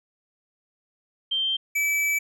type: tone pair in turn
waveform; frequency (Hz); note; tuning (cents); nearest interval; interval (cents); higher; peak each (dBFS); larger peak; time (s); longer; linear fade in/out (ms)
sine / square; 3151 / 2304; G7 / D7; +8 / -34; perfect fourth; 542; first; -22; neither; 1.31-1.57 / 1.75-2.19; second; 10
effects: none